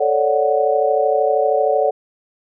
sine chord, D major seventh, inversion second, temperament equal, 440 / 554.4 / 587.3 / 740 Hz, A4 / C#5 / D5 / F#5, 0 / 0 / 0 / 0 cents, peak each -19 dBFS, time 0-1.91 s, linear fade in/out 10 ms, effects none

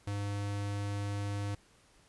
square tone, 101.5 Hz, G#2, 39 cents flat, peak -34 dBFS, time 0.07-1.55 s, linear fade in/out 5 ms, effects pink hiss -64 dBFS RMS until 2.08 s + resampled to 24000 Hz

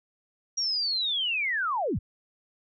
sine linear sweep, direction down, 5700 to 43.65 Hz, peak -25 dBFS, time 0.57-1.99 s, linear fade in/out 10 ms, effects none

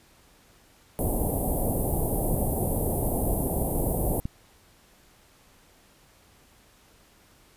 pink band-stop noise, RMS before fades -26 dBFS, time 0.99-4.2 s, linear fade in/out 0 ms, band 810 to 9800 Hz, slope 48 dB/octave
click train, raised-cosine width 5 ms, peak -17 dBFS, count 6, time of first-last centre 1.07-4.255 s, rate 1.57 Hz
effects pink hiss -58 dBFS RMS until 7.56 s + resampled to 32000 Hz

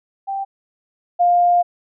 sine tone pair in turn, 784 / 703.5 Hz, G5 / F5, 0 / +12 cents, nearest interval major second, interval 188 cents, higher first, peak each -21 / -11 dBFS, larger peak second, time 0.27-0.45 / 1.19-1.63 s, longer second, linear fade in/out 20 ms, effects none

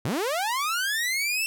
sawtooth linear sweep, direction up, 96.3 to 2700 Hz, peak -21 dBFS, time 0.05-1.46 s, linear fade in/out 0 ms, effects none

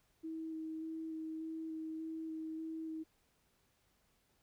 sine tone with vibrato, 319.7 Hz, D#4, 47 cents sharp, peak -40 dBFS, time 0.23-3.04 s, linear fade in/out 20 ms, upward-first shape square, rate 1.7 Hz, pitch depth 10 cents each way, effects pink hiss -75 dBFS RMS until 4.42 s

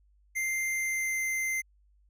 square tone with pitch glide, 2093 to 2080 Hz, C7 to C7, 0 to -11 cents, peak -29 dBFS, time 0.35-1.62 s, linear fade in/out 20 ms, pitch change -11 cents, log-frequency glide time 0.68-1.2 s, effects added 50 Hz sine -61 dBFS peak until 2.09 s

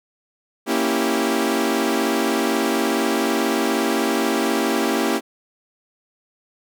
sawtooth chord, A# diminished seventh, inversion none, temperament equal, 233.1 / 277.2 / 329.6 / 392 Hz, A#3 / C#4 / E4 / G4, 0 / 0 / 0 / 0 cents, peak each -20 dBFS, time 0.66-5.21 s, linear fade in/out 50 ms, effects none

